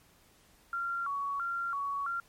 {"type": "tone with vibrato", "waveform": "sine", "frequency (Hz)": 1244.5, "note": "D#6", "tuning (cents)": 0, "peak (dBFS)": -31, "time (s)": [0.73, 2.2], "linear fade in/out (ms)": 2, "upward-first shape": "square", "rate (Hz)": 1.5, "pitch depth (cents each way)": 180, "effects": ["pink hiss -63 dBFS RMS until 2.28 s", "MP3 64 kbps"]}